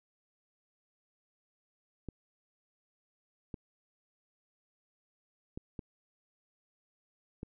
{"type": "clicks", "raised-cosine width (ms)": 3, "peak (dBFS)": -27, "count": 5, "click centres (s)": [2.087, 3.542, 5.575, 5.792, 7.431], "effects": []}